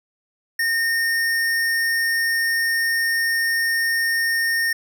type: tone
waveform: square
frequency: 1833 Hz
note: A#6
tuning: 30 cents flat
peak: -19 dBFS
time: 0.59-4.73 s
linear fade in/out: 5 ms
effects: none